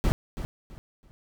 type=noise with echo; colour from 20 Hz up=brown; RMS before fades=-22 dBFS; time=0.04-0.12 s; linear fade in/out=0 ms; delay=330 ms; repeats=3; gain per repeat=-11 dB; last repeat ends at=1.11 s; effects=none